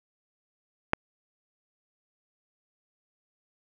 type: click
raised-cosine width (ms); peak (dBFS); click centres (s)
0.5; -6; 0.934
effects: none